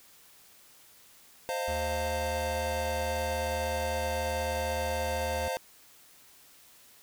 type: chord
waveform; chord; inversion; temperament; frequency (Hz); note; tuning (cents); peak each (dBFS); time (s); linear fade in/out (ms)
square; F dominant seventh; second; equal with one note detuned; 523.3 / 622.3 / 698.5 / 903.2; C5 / Eb5 / F5 / A5; 0 / 0 / 0 / +45; -34 / -40 / -37 / -38; 1.49-5.57; 0
type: tone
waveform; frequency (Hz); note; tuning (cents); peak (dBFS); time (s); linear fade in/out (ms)
square; 76.1; D#2; -38; -36; 1.68-5.48; 0
effects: white hiss -57 dBFS RMS until 7.02 s